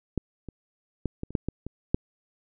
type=clicks; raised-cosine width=3 ms; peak=-13 / -25 / -14 / -19 / -28 / -10 / -15 / -22 / -8 dBFS; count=9; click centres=0.177 / 0.487 / 1.057 / 1.234 / 1.306 / 1.352 / 1.486 / 1.666 / 1.945 s; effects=none